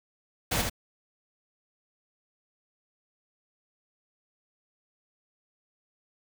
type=noise with echo; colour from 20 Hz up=pink; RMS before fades=-27 dBFS; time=0.51-0.62 s; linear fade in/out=10 ms; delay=78 ms; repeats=1; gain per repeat=-4 dB; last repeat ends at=0.698 s; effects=none